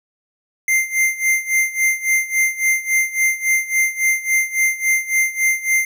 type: tone with tremolo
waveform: square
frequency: 2092 Hz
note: C7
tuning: 1 cent flat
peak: -13 dBFS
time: 0.68-5.85 s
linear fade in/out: 2 ms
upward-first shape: sine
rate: 3.6 Hz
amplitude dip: 85%
effects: none